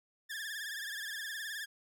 sawtooth tone with vibrato, 1708 Hz, G#6, 48 cents sharp, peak -35 dBFS, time 0.29-1.66 s, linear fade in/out 20 ms, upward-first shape triangle, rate 19 Hz, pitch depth 120 cents each way, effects none

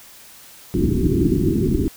white low-pass noise, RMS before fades -18 dBFS, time 0.74-1.88 s, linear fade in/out 0 ms, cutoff 390 Hz, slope 96 dB/octave, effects white hiss -44 dBFS RMS until 1.96 s

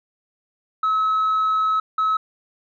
sine tone bursts at uneven times, 1289 Hz, E6, 39 cents flat, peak -15 dBFS, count 2, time 0.83-1.8 / 1.98-2.17 s, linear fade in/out 5 ms, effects tanh soft clip ceiling -15 dBFS

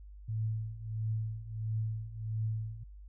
sine tone with tremolo, 110 Hz, A2, in tune, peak -29 dBFS, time 0.28-2.84 s, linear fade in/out 10 ms, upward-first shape triangle, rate 1.5 Hz, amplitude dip 85%, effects added 50 Hz sine -47 dBFS peak until 3.08 s

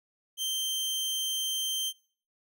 sawtooth tone, 3136 Hz, G7, in tune, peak -26 dBFS, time 0.37-1.93 s, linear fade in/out 50 ms, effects noise-tail reverb RT60 0.5 s tail -24 dB re dry

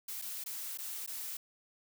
blue noise with dropouts, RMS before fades -41 dBFS, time 0.08-1.37 s, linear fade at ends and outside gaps 5 ms, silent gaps 0.216-0.221 / 0.44-0.46 / 0.775-0.785 / 1.063-1.075 s, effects none

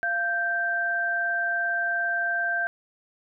sine tone pair together, 690.8 / 1568 Hz, F5 / G6, -19 / 0 cents, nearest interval octave + major second, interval 1419 cents, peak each -30 / -24 dBFS, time 0.03-2.67 s, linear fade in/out 0 ms, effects none

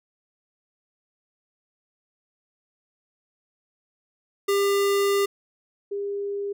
square / sine tone pair in turn, 399.7 / 402.7 Hz, G4 / G4, +34 / +47 cents, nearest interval unison, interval 13 cents, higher second, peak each -20 / -26 dBFS, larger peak first, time 4.48-5.26 / 5.91-6.53 s, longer first, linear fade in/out 10 ms, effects none

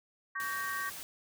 sine chord, G diminished, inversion second, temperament equal with one note detuned, 1132 / 1568 / 1864.7 Hz, Db6 / G6 / Bb6, +36 / 0 / 0 cents, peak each -38 dBFS, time 0.35-0.9 s, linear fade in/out 10 ms
white noise, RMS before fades -44 dBFS, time 0.4-1.03 s, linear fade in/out 0 ms
effects none

